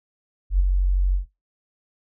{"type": "tone with ADSR envelope", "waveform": "sine", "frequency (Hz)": 46.25, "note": "F#1", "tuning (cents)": 0, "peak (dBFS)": -12, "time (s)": [0.5, 1.26], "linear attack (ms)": 95, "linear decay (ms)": 18, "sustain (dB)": -4, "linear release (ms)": 120, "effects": ["noise-tail reverb RT60 0.2 s tail -21 dB re dry"]}